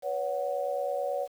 sine chord, B suspended second, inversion none, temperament equal with one note detuned, 493.9 / 563.1 / 740 Hz, B4 / C#5 / F#5, 0 / +27 / 0 cents, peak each -35 / -30 / -34 dBFS, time 0.02-1.28 s, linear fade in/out 50 ms, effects 9-bit

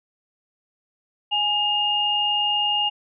sine tone pair together, 830.6 / 2834 Hz, G#5 / F7, 0 / +25 cents, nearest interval octave + major sixth, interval 2125 cents, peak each -25 / -20 dBFS, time 1.31-2.9 s, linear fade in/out 20 ms, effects none

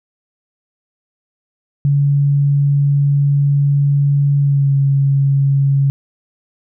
sine tone with pitch glide, 141.9 to 138.5 Hz, C#3 to C#3, +41 to -1 cents, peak -10 dBFS, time 1.85-5.9 s, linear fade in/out 0 ms, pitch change -42 cents, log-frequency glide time 4.39-4.73 s, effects none

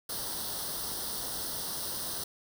white noise with comb filter, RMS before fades -36 dBFS, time 0.09-2.24 s, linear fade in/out 5 ms, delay 0.21 ms, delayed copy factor +0.85, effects none

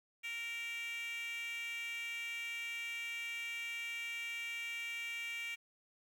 10% pulse tone with high-pass filter, 464.9 Hz, A#4, 5 cents flat, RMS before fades -42 dBFS, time 0.23-5.56 s, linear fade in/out 20 ms, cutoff 2400 Hz, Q 6.1, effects 11-bit

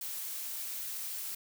blue noise, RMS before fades -39 dBFS, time 0.01-1.35 s, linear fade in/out 5 ms, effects none

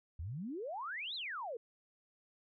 sine exponential two-way sweep, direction up then down, 72.2 to 4186 to 430.6 Hz, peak -39 dBFS, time 0.19-1.57 s, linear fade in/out 5 ms, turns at 1.15 s, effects none

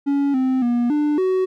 triangle tone with pitch steps, 281.4 / 259.9 / 239.9 / 296.9 / 374 Hz, C#4 / C4 / A#3 / D4 / F#4, +26 / -11 / +50 / +19 / +19 cents, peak -14 dBFS, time 0.06-1.46 s, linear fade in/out 20 ms, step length 280 ms, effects none

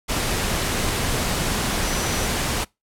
sine tone in noise, 5920 Hz, F#8, in tune, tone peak -33 dBFS, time 1.82-2.27 s, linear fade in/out 20 ms, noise pink, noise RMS -23 dBFS, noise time 0.08-2.65 s, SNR -13 dB, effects noise-tail reverb RT60 0.2 s tail -24 dB re dry + low-pass 12000 Hz 12 dB/octave

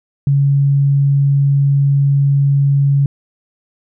sine tone, 140 Hz, C#3, 18 cents sharp, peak -9 dBFS, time 0.27-3.06 s, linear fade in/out 2 ms, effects none

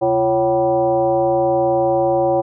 sine tone with frequency modulation, 554.4 Hz, C#5, in tune, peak -13 dBFS, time 0.01-2.42 s, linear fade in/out 20 ms, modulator 210 Hz, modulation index 1.2, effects none

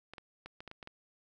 clicks, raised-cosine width 0.3 ms, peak -30 dBFS, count 8, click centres 0.136 / 0.182 / 0.46 / 0.605 / 0.677 / 0.714 / 0.828 / 0.874 s, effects 12-bit

